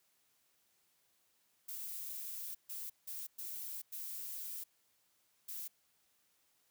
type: noise bursts at uneven times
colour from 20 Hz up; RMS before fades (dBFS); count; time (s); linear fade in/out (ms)
violet; -44; 6; 1.68-2.55 / 2.69-2.9 / 3.07-3.27 / 3.38-3.82 / 3.92-4.64 / 5.48-5.68; 10
effects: white hiss -75 dBFS RMS until 6.7 s + high-pass 60 Hz 12 dB/octave